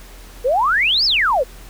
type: exponential two-way sweep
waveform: sine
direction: up then down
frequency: 462.1 to 5430 to 462.1 Hz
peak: -13 dBFS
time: 0.44-1.44 s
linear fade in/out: 20 ms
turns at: 1.05 s
effects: added 42 Hz sine -37 dBFS peak until 1.69 s + pink hiss -43 dBFS RMS until 1.69 s